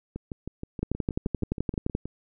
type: two click trains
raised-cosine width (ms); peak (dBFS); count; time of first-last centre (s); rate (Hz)
3; -13 / -21; 14 / 13; 0.83-1.951 / 0.16-2.056; 11.6 / 6.33
effects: none